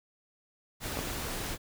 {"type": "noise", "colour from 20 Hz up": "pink", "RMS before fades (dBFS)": -36, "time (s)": [0.8, 1.58], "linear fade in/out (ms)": 50}
{"type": "clicks", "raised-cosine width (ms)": 1, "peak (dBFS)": -21, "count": 2, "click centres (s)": [0.972, 0.99]}
{"effects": []}